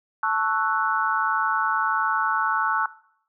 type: chord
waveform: sine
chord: F# minor seventh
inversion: first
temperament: equal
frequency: 880 / 1108.7 / 1318.5 / 1480 Hz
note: A5 / C#6 / E6 / F#6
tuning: 0 / 0 / 0 / 0 cents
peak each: -26 dBFS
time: 0.23-2.86 s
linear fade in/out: 2 ms
effects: noise-tail reverb RT60 0.7 s tail -20 dB re dry